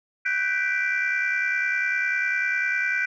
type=chord; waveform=sine; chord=G major seventh; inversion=third; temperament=equal with one note detuned; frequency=1498 / 1568 / 1975.5 / 2349 Hz; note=F#6 / G6 / B6 / D7; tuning=+21 / 0 / 0 / 0 cents; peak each=-25 / -28 / -28 / -26 dBFS; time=0.25-3.06 s; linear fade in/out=10 ms; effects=tanh soft clip ceiling -15 dBFS